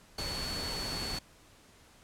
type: tone in noise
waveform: sine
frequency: 4435 Hz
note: C#8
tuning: in tune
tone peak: -37 dBFS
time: 0.18-1.19 s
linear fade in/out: 5 ms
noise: pink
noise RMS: -38 dBFS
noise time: 0.18-1.19 s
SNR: -2 dB
effects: pink hiss -59 dBFS RMS until 2.03 s + low-pass 11000 Hz 12 dB/octave